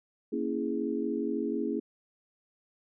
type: chord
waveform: sine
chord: A# half-diminished seventh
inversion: none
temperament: equal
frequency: 233.1 / 277.2 / 329.6 / 415.3 Hz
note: A#3 / C#4 / E4 / G#4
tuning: 0 / 0 / 0 / 0 cents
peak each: -34 dBFS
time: 0.32-1.8 s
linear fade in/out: 10 ms
effects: none